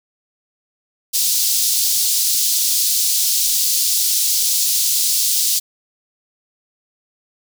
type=high-pass noise; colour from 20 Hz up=pink; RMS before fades=-17 dBFS; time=1.13-5.6 s; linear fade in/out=20 ms; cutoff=4300 Hz; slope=24 dB/octave; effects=none